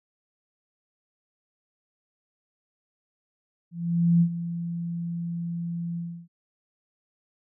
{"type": "tone with ADSR envelope", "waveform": "sine", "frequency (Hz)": 170.2, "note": "F3", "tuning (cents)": -44, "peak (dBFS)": -15, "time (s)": [3.71, 6.28], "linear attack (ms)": 500, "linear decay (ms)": 77, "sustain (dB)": -13, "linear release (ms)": 310, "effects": []}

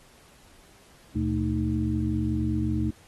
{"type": "tone cluster", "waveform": "sine", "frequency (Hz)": [76.6, 121.9, 221.7, 310.7], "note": ["D#2", "B2", "A3", "D#4"], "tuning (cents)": [-27, -22, 13, -2], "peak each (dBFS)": -29, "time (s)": [1.15, 2.91], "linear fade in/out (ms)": 10, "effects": ["pink hiss -56 dBFS RMS until 3.07 s", "AAC 32 kbps"]}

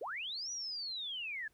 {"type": "linear two-way sweep", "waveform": "sine", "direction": "up then down", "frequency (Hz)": [370, 5900, 1659], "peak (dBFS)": -38, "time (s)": [0.01, 1.48], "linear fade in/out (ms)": 5, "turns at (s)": 0.51, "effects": ["pink hiss -73 dBFS RMS until 1.53 s"]}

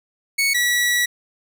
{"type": "tone pair in turn", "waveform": "sawtooth", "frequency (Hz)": [2217, 1939.6], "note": ["C#7", "B6"], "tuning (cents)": [0, -32], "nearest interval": "major second", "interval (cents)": 232, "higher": "first", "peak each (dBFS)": -13, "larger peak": "neither", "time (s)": [[0.38, 0.54], [0.54, 1.06]], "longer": "second", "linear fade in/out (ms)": 10, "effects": []}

